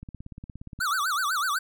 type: click train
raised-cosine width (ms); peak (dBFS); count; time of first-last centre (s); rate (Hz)
5; -27; 14; 0.03-0.79; 17.1
type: tone with vibrato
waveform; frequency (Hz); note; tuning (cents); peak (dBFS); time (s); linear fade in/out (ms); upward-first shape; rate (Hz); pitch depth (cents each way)
square; 1318.5; E6; 0; -25; 0.8-1.59; 10; sine; 8; 270
type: tone with exponential decay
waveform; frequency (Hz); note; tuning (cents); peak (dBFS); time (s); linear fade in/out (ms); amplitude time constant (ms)
sine; 1327; E6; +11; -28; 0.91-1.07; 2; 34
effects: none